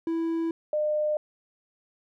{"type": "tone pair in turn", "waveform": ["triangle", "sine"], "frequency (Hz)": [329.6, 604.8], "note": ["E4", "D#5"], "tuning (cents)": [0, -49], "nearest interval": "major seventh", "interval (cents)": 1051, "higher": "second", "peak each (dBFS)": -23, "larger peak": "neither", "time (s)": [[0.07, 0.51], [0.73, 1.17]], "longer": "neither", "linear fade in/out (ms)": 2, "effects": []}